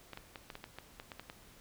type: clicks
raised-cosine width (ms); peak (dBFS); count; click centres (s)
0.3; -28; 11; 0.133 / 0.174 / 0.358 / 0.502 / 0.554 / 0.641 / 0.786 / 0.999 / 1.118 / 1.196 / 1.299
effects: pink hiss -59 dBFS RMS until 1.6 s